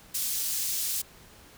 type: high-pass noise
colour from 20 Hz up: pink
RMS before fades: -30 dBFS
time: 0.14-1.02 s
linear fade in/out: 10 ms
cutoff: 6000 Hz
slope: 12 dB/octave
effects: pink hiss -53 dBFS RMS until 1.57 s